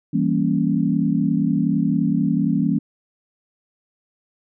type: chord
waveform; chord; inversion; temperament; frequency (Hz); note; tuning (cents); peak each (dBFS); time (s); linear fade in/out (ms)
sine; E diminished seventh; none; equal; 164.81 / 196 / 233.1 / 277.2; E3 / G3 / Bb3 / Db4; 0 / 0 / 0 / 0; -22; 0.13-2.79; 10
effects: none